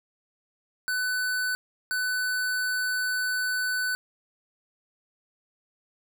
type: tone bursts at uneven times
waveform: square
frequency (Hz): 1500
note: F#6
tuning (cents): +23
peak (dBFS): -26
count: 2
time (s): 0.88-1.55 / 1.91-3.95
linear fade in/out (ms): 0
effects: none